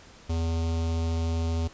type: tone with notch filter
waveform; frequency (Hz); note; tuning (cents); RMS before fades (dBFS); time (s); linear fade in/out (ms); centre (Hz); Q
square; 82.41; E2; 0; -27; 0.29-1.68; 10; 1700; 0.89
effects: pink hiss -51 dBFS RMS until 1.73 s + resampled to 16000 Hz

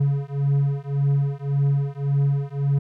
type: beating tone pair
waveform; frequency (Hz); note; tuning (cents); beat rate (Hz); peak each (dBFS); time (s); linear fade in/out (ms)
triangle; 139.5 / 141.3; C#3 / C#3; +11 / +34; 1.8; -20; 0-2.79; 10
effects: none

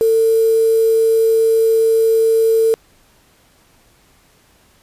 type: tone with quantisation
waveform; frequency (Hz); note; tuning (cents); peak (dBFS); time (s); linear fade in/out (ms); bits
sine; 448.8; A4; +34; -10; 0.01-2.74; 0; 5
effects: pink hiss -53 dBFS RMS until 4.82 s + resampled to 32000 Hz

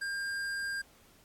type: tone with tanh clipping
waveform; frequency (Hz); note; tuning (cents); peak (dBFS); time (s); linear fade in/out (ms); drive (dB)
sine; 1602; G6; +37; -35; 0.01-0.82; 10; 15
effects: pink hiss -62 dBFS RMS until 1.24 s + AAC 64 kbps

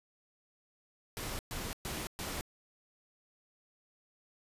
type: noise bursts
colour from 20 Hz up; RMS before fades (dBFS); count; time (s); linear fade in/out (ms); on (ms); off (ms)
pink; -39; 4; 1.17-2.41; 0; 220; 120
effects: resampled to 32000 Hz

